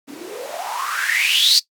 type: noise with band-pass filter sweep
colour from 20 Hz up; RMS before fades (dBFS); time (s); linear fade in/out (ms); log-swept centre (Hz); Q
blue; -20; 0.07-1.6; 20; 260 to 4700; 9.6
effects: noise-tail reverb RT60 0.1 s tail -18 dB re dry